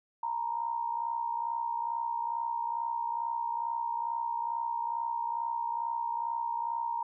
sine tone with amplitude modulation, 932.3 Hz, A#5, in tune, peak -27 dBFS, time 0.23-7.03 s, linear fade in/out 5 ms, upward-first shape sine, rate 62.3 Hz, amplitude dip 70%, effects none

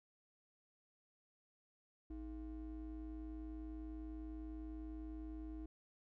triangle ring-modulated tone, 185 Hz, F#3, in tune, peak -40 dBFS, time 2.1-5.66 s, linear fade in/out 5 ms, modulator 130 Hz, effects none

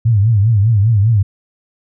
sine tone with vibrato, 107.3 Hz, A2, 43 cents flat, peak -8 dBFS, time 0.05-1.23 s, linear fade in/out 10 ms, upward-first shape triangle, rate 5 Hz, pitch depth 200 cents each way, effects none

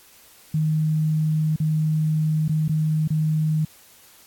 sine tone with dropouts, 155.56 Hz, D#3, in tune, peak -18 dBFS, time 0.54-3.65 s, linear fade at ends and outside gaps 5 ms, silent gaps 1.561-1.6 / 2.481-2.493 / 2.681-2.693 / 3.077-3.103 s, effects white hiss -51 dBFS RMS until 4.26 s + AAC 64 kbps

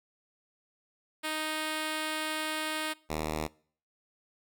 5% pulse tone pair in turn, 311.1 / 77.51 Hz, D#4 / D#2, 0 / -6 cents, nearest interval 2 octaves, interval 2406 cents, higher first, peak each -20 dBFS, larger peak neither, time 1.23-2.94 / 3.09-3.48 s, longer first, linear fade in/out 20 ms, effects noise-tail reverb RT60 0.5 s tail -23 dB re dry

